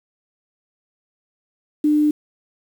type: tone with quantisation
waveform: sine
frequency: 299.8 Hz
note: D4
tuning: 36 cents sharp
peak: -13 dBFS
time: 1.84-2.11 s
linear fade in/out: 5 ms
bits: 7
effects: none